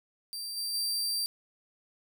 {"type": "tone with level steps", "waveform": "sawtooth", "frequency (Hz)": 4697, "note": "D8", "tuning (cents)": -1, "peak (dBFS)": [-33, -29, -26], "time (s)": [0.33, 1.26], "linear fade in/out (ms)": 0, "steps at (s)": [0.56, 0.73], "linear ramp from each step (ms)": 20, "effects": []}